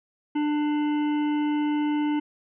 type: harmonic tone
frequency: 297.5 Hz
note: D4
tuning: 22 cents sharp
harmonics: 1 / 3 / 5 / 7 / 9 / 10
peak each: -22 / -33 / -43 / -42 / -48 / -45 dBFS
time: 0.35-2.2 s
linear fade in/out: 10 ms
effects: none